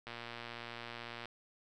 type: click train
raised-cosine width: 0.3 ms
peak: -28 dBFS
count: 141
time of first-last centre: 0.07-1.256 s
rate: 118 Hz
effects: none